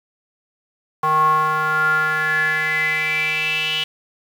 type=tone with band-pass filter sweep; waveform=square; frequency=155.56 Hz; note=D#3; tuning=in tune; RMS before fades=-19 dBFS; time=1.03-3.84 s; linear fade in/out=5 ms; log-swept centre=1000 to 3000 Hz; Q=8.6; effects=7-bit